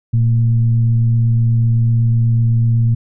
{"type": "tone with frequency modulation", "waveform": "sine", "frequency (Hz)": 116.7, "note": "A#2", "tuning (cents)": 2, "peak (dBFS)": -10, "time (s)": [0.13, 2.95], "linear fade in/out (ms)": 10, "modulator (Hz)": 108, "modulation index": 0.33, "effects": []}